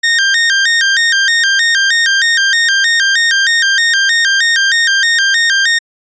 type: tone with vibrato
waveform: sawtooth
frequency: 1712 Hz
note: A6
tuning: 48 cents flat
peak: -5 dBFS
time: 0.03-5.79 s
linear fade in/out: 10 ms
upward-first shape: square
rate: 3.2 Hz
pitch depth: 130 cents each way
effects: resampled to 16000 Hz